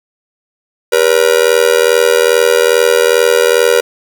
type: tone with amplitude modulation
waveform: 45% pulse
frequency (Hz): 480.1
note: B4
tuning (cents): -49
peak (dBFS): -3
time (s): 0.92-3.81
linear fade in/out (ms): 10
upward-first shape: sine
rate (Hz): 82.4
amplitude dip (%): 100
effects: none